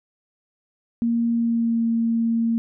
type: tone with pitch glide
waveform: sine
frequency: 233.1 to 229.5 Hz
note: A#3 to A#3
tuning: 0 to -27 cents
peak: -18 dBFS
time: 1.02-2.58 s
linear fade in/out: 0 ms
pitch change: -27 cents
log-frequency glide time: 1.32-1.87 s
effects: none